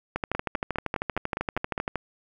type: two click trains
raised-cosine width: 0.5 ms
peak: -12 / -13 dBFS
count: 24 / 8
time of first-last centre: 0.16-1.957 / 0.35-1.779 s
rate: 12.8 / 4.9 Hz
effects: 9-bit